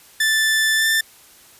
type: tone with pitch glide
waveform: sawtooth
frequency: 1760 to 1778.4 Hz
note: A6 to A6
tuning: 0 to +18 cents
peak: -12 dBFS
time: 0.2-1.01 s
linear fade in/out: 5 ms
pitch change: +18 cents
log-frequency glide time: 0.76-0.86 s
effects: white hiss -48 dBFS RMS until 1.59 s + resampled to 32000 Hz